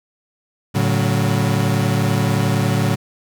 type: chord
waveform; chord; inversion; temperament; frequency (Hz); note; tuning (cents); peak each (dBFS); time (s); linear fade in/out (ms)
35% pulse; F# minor; first; equal with one note detuned; 110 / 141.26 / 185; A2 / C#3 / F#3; 0 / +33 / 0; -17 / -18 / -20; 0.74-2.96; 20
effects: none